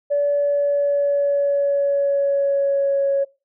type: tone with pitch glide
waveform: sine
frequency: 575 to 553.8 Hz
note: D5 to C#5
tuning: -37 to -2 cents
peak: -15 dBFS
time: 0.1-3.25 s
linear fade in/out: 20 ms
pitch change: -65 cents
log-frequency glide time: 0.3-3.13 s
effects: noise-tail reverb RT60 0.3 s tail -23 dB re dry + tanh soft clip ceiling -11 dBFS